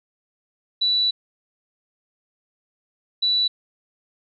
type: tone bursts at uneven times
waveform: sine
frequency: 3951 Hz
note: B7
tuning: in tune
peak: -17 dBFS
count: 2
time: 0.81-1.11 / 3.22-3.48 s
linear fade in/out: 10 ms
effects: none